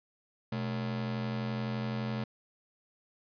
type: ring-modulated tone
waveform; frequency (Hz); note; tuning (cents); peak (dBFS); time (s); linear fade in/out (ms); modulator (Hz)
45% pulse; 170; F3; -46; -29; 0.52-2.24; 5; 45.9
effects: resampled to 11025 Hz